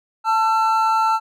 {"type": "tone pair together", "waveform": "triangle", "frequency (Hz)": [885, 1347.6], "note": ["A5", "E6"], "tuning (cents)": [10, 38], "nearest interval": "perfect fifth", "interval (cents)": 728, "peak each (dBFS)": [-15, -17], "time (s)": [0.24, 1.2], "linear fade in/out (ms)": 50, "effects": []}